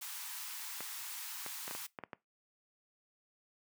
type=high-pass noise; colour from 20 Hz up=white; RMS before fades=-44 dBFS; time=0.01-1.87 s; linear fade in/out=10 ms; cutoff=800 Hz; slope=96 dB/octave
type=clicks; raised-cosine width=0.5 ms; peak=-27 dBFS; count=8; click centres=0.806 / 1.463 / 1.679 / 1.711 / 1.75 / 1.988 / 2.037 / 2.132 s
effects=noise-tail reverb RT60 0.2 s tail -21 dB re dry + high-pass 150 Hz 12 dB/octave